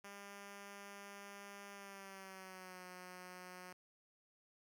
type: tone with pitch glide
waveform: 5% pulse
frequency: 200.6 to 181.84 Hz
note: G3 to F#3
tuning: +40 to -30 cents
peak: -40 dBFS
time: 0.04-3.73 s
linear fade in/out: 5 ms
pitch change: -170 cents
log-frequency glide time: 1.73-2.85 s
effects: none